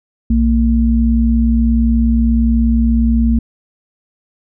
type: tone pair together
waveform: sine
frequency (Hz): 60.71 / 229.2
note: B1 / A#3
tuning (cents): -29 / -29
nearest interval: octave + major seventh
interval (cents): 2300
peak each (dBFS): -12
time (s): 0.3-3.39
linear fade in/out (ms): 5
effects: none